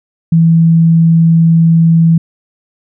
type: tone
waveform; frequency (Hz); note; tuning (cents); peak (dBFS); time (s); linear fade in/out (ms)
sine; 164.81; E3; 0; -4; 0.32-2.18; 5
effects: none